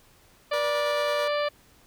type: harmonic tone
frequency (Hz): 587.3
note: D5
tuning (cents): 0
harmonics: 1 / 2 / 3 / 4 / 5 / 6 / 7 / 8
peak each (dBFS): -25 / -31 / -35 / -37 / -39 / -41 / -42 / -43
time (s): 0.51-1.49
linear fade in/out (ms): 10
type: tone with tremolo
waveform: 20% pulse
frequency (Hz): 480.9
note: B4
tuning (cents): -46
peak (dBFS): -27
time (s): 0.53-1.28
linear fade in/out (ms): 5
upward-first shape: square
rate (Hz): 9.1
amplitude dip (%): 25
effects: pink hiss -58 dBFS RMS until 1.86 s